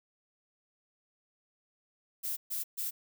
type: noise bursts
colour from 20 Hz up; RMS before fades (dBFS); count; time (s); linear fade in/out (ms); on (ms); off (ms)
violet; -35; 3; 2.23-2.91; 20; 140; 130
effects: none